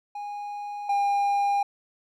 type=tone pair in turn; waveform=triangle; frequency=822 / 806 Hz; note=G#5 / G5; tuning=-18 / +48 cents; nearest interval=unison; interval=34 cents; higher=first; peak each=-30 / -19 dBFS; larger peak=second; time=0.15-0.89 / 0.89-1.63 s; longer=neither; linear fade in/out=5 ms; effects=none